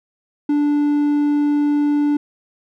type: tone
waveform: triangle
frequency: 292.5 Hz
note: D4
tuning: 7 cents flat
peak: -12 dBFS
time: 0.49-2.17 s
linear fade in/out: 5 ms
effects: none